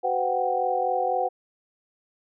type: tone cluster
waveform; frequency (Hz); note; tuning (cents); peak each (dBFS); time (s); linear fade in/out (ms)
sine; 375.6 / 507 / 736 / 780; F#4 / B4 / F#5 / G5; +26 / +45 / -9 / -9; -33 / -27 / -25 / -28; 0.03-1.29; 20
effects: none